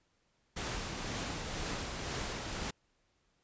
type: noise with tremolo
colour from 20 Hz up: pink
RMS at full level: -37 dBFS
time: 0.56-2.71 s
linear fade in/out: 10 ms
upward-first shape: triangle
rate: 2 Hz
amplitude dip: 35%
effects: pink hiss -75 dBFS RMS until 3.43 s + resampled to 16000 Hz